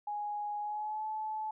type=tone with pitch glide; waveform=sine; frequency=830.6 to 865.4 Hz; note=G#5 to A5; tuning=0 to -29 cents; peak=-34 dBFS; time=0.07-1.51 s; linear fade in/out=5 ms; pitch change=+71 cents; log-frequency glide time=0.6-1.05 s; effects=none